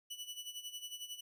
sawtooth tone with tremolo, 2960 Hz, F#7, in tune, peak -38 dBFS, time 0.1-1.21 s, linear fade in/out 10 ms, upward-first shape sine, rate 11 Hz, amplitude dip 75%, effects 13-bit

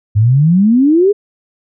sine exponential sweep, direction up, 100 to 424.3 Hz, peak -6 dBFS, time 0.15-1.13 s, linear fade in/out 20 ms, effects none

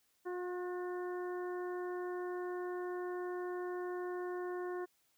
harmonic tone with a mistuned harmonic, 358.7 Hz, F4, 46 cents sharp, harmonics 1 / 2 / 3 / 4 / 5, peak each -38 / -48 / -49 / -53 / -54 dBFS, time 0.25-4.86 s, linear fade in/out 20 ms, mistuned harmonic 4, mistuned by +28 cents, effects white hiss -75 dBFS RMS until 5.17 s

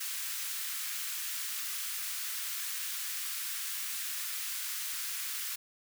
white high-pass noise, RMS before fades -37 dBFS, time 0-5.56 s, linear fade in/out 10 ms, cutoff 1300 Hz, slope 24 dB/octave, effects none

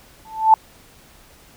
sine tone with exponential growth, 880 Hz, A5, in tune, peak -4 dBFS, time 0.25-0.54 s, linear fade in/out 2 ms, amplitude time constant 63 ms, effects pink hiss -49 dBFS RMS until 1.56 s

